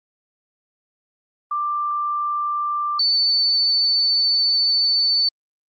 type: tone pair in turn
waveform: sine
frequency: 1182 / 4507 Hz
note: D6 / C#8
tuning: +11 / +28 cents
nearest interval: octave + major seventh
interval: 2317 cents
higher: second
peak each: -20 / -15 dBFS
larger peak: second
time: 1.51-2.99 / 2.99-5.29 s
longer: second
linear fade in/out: 5 ms
effects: Opus 32 kbps